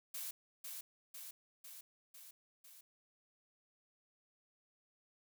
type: noise with echo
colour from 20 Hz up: blue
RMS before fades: -44 dBFS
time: 0.14-0.31 s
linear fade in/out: 5 ms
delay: 500 ms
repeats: 5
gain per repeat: -3 dB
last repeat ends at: 2.81 s
effects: none